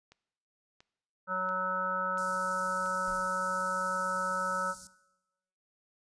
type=click train; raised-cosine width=0.2 ms; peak=-37 dBFS; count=5; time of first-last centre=0.12-2.86 s; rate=1.46 Hz
type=harmonic tone; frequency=185.8 Hz; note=F#3; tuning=7 cents sharp; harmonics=1 / 3 / 5 / 7 / 8; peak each=-42 / -38 / -40 / -32 / -36 dBFS; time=1.27-4.75 s; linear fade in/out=50 ms
type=band-stop noise; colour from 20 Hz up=white; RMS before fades=-46 dBFS; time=2.18-4.87 s; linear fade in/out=0 ms; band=240 to 4700 Hz; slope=48 dB/octave
type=noise with exponential decay; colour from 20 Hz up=brown; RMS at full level=-45 dBFS; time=3.07-3.48 s; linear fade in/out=5 ms; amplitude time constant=89 ms
effects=noise-tail reverb RT60 0.9 s tail -17 dB re dry + resampled to 22050 Hz